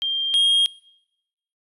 sine / triangle tone pair in turn, 3187 / 3243 Hz, G7 / G#7, +28 / -42 cents, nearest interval unison, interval 30 cents, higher second, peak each -21 / -13 dBFS, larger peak second, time 0.02-0.34 / 0.34-0.66 s, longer neither, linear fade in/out 0 ms, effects noise-tail reverb RT60 0.9 s tail -26 dB re dry + resampled to 32000 Hz

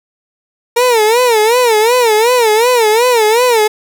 30% pulse tone with vibrato, 462.2 Hz, A#4, 15 cents flat, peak -5 dBFS, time 0.76-3.68 s, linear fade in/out 10 ms, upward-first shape sine, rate 2.7 Hz, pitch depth 150 cents each way, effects none

